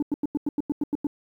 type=tone bursts; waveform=sine; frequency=292 Hz; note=D4; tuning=10 cents flat; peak=-19 dBFS; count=10; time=0-1.069 s; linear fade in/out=2 ms; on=25 ms; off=91 ms; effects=tanh soft clip ceiling -20 dBFS + 10-bit